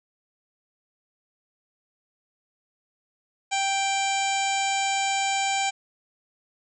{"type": "harmonic tone with a mistuned harmonic", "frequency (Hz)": 784, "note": "G5", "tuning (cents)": 0, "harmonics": [1, 2, 3, 4, 5, 6, 7, 8, 9, 10], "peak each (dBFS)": [-25, -36, -29, -33, -37, -40, -41, -41, -33, -38], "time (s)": [3.51, 5.71], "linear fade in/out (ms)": 20, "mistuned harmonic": 8, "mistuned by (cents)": 58, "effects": []}